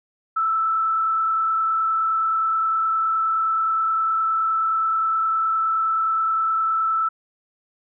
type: tone with frequency modulation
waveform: sine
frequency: 1318.5 Hz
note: E6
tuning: in tune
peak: -18 dBFS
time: 0.36-7.09 s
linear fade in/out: 10 ms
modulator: 29.6 Hz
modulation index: 0.54
effects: none